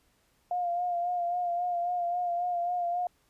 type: tone with vibrato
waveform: sine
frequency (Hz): 704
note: F5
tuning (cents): +14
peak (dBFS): -27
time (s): 0.51-3.07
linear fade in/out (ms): 2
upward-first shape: sine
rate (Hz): 3.7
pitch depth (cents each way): 34
effects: pink hiss -69 dBFS RMS until 3.29 s + resampled to 32000 Hz